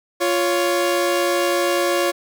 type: tone pair together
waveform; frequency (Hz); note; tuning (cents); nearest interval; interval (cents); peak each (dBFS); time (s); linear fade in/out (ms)
sawtooth; 349.2 / 558; F4 / C#5; 0 / +11; minor sixth; 811; -16; 0.2-2.12; 20
effects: none